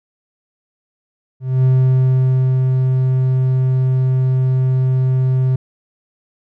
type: tone with ADSR envelope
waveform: triangle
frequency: 129.7 Hz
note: C3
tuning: 15 cents flat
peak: -7 dBFS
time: 1.4-5.56 s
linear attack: 240 ms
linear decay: 960 ms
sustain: -3 dB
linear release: 5 ms
effects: none